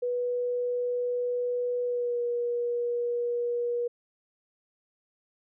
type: tone with pitch glide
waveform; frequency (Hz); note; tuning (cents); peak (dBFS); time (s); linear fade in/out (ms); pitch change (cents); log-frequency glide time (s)
sine; 490 to 479.4; B4 to A#4; -14 to +48; -26; 0.02-3.88; 10; -38; 1.84-2.21
effects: none